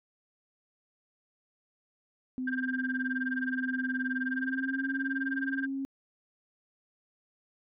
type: tone with pitch glide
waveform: sine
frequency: 256 to 271.2 Hz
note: C4 to C#4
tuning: -38 to -38 cents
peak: -31 dBFS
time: 2.38-5.85 s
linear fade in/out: 0 ms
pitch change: +100 cents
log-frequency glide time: 4.23-4.89 s
type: tone with tremolo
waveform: sine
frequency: 1585 Hz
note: G6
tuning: 19 cents sharp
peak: -28 dBFS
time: 2.47-5.67 s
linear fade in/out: 5 ms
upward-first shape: sine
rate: 19 Hz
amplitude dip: 100%
effects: tanh soft clip ceiling -19 dBFS